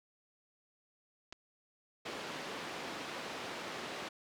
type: clicks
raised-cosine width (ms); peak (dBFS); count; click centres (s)
0.2; -29 / -31; 2; 1.325 / 1.328
type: band-pass noise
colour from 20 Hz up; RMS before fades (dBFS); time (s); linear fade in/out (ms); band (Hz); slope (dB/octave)
pink; -43; 2.05-4.09; 10; 280 to 4200; 12
effects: none